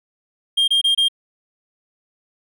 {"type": "tone bursts", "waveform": "triangle", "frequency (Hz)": 3211, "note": "G7", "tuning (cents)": 41, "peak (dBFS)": -12, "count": 4, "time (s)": [0.57, 1.085], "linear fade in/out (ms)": 10, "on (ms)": 110, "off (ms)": 25, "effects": []}